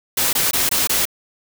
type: noise bursts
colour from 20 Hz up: white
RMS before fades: -18 dBFS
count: 5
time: 0.17-1.054 s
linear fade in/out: 5 ms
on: 160 ms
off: 21 ms
effects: none